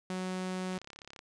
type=tone; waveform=sawtooth; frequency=185 Hz; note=F#3; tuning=in tune; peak=-30 dBFS; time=0.1-0.78 s; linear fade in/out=2 ms
type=click train; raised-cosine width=0.2 ms; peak=-30 dBFS; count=17; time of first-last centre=0.73-1.191 s; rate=34.7 Hz
effects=resampled to 22050 Hz